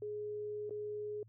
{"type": "tone with dropouts", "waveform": "sine", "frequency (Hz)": 419, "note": "G#4", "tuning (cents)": 15, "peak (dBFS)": -38, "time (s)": [0.02, 1.23], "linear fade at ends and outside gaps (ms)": 2, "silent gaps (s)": [0.695, 0.707], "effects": ["added 111 Hz sine -58 dBFS peak until 1.28 s"]}